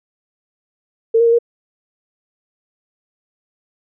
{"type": "tone with pitch steps", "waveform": "sine", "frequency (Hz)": [453.7, 467, 462.4, 470.9], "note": ["A#4", "A#4", "A#4", "A#4"], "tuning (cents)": [-47, 3, -14, 18], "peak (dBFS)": -9, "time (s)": [1.14, 1.388], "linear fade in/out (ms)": 10, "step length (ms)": 62, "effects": []}